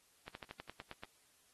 slowing click train, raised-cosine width 0.3 ms, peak -30 dBFS, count 9, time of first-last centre 0.28-1.035 s, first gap 71 ms, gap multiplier 1.08, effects white hiss -70 dBFS RMS until 1.53 s + AAC 32 kbps

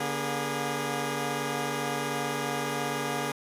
10% pulse tone cluster, 143.8 / 238.6 / 410.1 Hz, D3 / A#3 / G#4, -36 / +41 / -22 cents, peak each -25 dBFS, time 0-3.32 s, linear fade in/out 5 ms, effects resampled to 32000 Hz

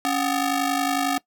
sawtooth ring-modulated tone, 503 Hz, B4, 32 cents sharp, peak -14 dBFS, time 0.05-1.18 s, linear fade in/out 0 ms, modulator 226 Hz, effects noise-tail reverb RT60 0.1 s tail -21 dB re dry

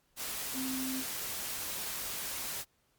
sine tone in noise, 261.6 Hz, C4, in tune, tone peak -35 dBFS, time 0.53-1.04 s, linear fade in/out 50 ms, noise white, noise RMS -38 dBFS, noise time 0.16-2.65 s, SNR 0 dB, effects pink hiss -73 dBFS RMS until 2.98 s + Opus 48 kbps

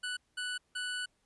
25% pulse tone bursts at uneven times, 1484 Hz, F#6, 5 cents sharp, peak -31 dBFS, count 3, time 0.03-0.17 / 0.37-0.58 / 0.75-1.06 s, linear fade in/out 10 ms, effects pink hiss -75 dBFS RMS until 1.25 s + resampled to 24000 Hz

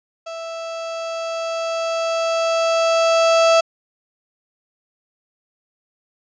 35% pulse tone with level ramp, 659.3 Hz, E5, in tune, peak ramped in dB -27 to -9 dBFS, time 0.26-3.61 s, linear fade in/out 10 ms, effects resampled to 16000 Hz

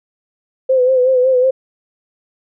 sine tone with vibrato, 512 Hz, C5, 38 cents flat, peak -9 dBFS, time 0.69-1.51 s, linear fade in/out 10 ms, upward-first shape sine, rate 5.4 Hz, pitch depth 52 cents each way, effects none

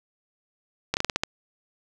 slowing click train, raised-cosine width 0.2 ms, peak -6 dBFS, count 7, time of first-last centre 0.94-1.235 s, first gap 29 ms, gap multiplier 1.21, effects none

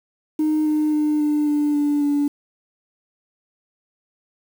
sine tone with pitch steps, 308.2 / 304.8 / 301.5 / 298.2 / 295 / 291.7 / 288.6 Hz, D#4 / D#4 / D4 / D4 / D4 / D4 / D4, -16 / -36 / +46 / +27 / +8 / -12 / -30 cents, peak -15 dBFS, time 0.39-2.28 s, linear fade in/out 5 ms, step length 270 ms, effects tanh soft clip ceiling -13 dBFS + 7-bit

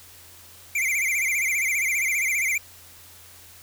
square tone with vibrato, 2217 Hz, C#7, in tune, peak -22 dBFS, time 0.75-2.58 s, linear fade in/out 5 ms, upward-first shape sine, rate 15 Hz, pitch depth 140 cents each way, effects added 87 Hz sine -55 dBFS peak until 3.62 s + white hiss -48 dBFS RMS until 3.62 s

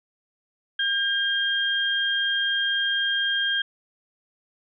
sine tone pair together, 1606 / 3212 Hz, G6 / G7, +41 / +41 cents, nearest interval octave, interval 1200 cents, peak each -24 dBFS, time 0.79-3.62 s, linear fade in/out 5 ms, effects none

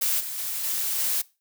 blue noise with level steps, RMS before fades -24 / -33 / -30 / -27 / -25 dBFS, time 0.01-1.22 s, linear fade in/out 10 ms, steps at 0.19 / 0.37 / 0.63 / 0.98 s, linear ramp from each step 20 ms, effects noise-tail reverb RT60 0.3 s tail -22 dB re dry

